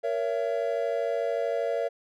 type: chord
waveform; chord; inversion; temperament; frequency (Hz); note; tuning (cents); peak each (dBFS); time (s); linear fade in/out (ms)
triangle; A# diminished; none; just; 466.2 / 559.4 / 671.3; A#4 / C#5 / E5; 0 / +16 / +31; -28; 0.03-1.89; 20
effects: none